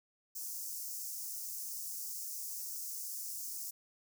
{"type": "high-pass noise", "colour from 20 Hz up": "white", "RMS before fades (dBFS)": -42, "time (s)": [0.35, 3.71], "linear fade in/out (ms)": 10, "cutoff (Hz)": 5200, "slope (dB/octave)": 48, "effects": []}